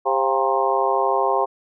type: harmonic tone with a mistuned harmonic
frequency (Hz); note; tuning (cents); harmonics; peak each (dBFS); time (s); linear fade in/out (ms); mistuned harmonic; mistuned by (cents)
132.6; C3; +23; 3 / 4 / 5 / 6 / 7 / 8; -24 / -24 / -24 / -24 / -24 / -24; 0.05-1.46; 20; 5; +84
effects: none